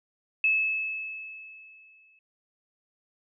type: tone with exponential decay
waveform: sine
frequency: 2600 Hz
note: E7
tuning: 24 cents flat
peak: -19 dBFS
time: 0.44-2.19 s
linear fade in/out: 2 ms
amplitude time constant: 380 ms
effects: none